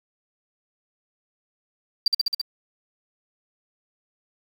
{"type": "tone with echo", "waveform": "triangle", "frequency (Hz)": 4699, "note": "D8", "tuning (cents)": 0, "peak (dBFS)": -11, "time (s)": [2.06, 2.08], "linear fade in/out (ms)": 5, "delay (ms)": 67, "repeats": 5, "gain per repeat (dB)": -2, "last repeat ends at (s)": 2.415, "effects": ["tanh soft clip ceiling -13 dBFS", "7-bit"]}